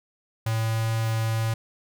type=tone with notch filter; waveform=square; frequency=112.3 Hz; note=A2; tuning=36 cents sharp; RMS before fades=-25 dBFS; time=0.46-1.54 s; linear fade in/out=5 ms; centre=300 Hz; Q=1.1; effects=none